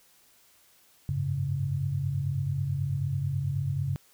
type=chord; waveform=sine; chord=F# suspended second; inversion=none; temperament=equal with one note detuned; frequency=94.61 / 103.83 / 138.59 Hz; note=F#2 / G#2 / C#3; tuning=+39 / 0 / 0 cents; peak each=-33 / -34 / -28 dBFS; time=1.09-3.96 s; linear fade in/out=0 ms; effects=white hiss -61 dBFS RMS until 4.13 s